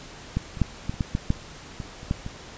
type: clicks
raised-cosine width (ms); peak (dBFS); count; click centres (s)
5; -11 / -24 / -7 / -14 / -26 / -11 / -11 / -8 / -20 / -28 / -11 / -20; 12; 0.37 / 0.572 / 0.617 / 0.895 / 0.941 / 1.008 / 1.151 / 1.304 / 1.802 / 2.031 / 2.111 / 2.264
effects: pink hiss -43 dBFS RMS until 2.57 s + resampled to 16000 Hz